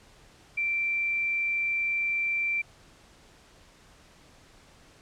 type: tone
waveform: sine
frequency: 2349 Hz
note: D7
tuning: in tune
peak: -25 dBFS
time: 0.57-2.62 s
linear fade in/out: 10 ms
effects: pink hiss -56 dBFS RMS until 5.01 s + low-pass 8000 Hz 12 dB/octave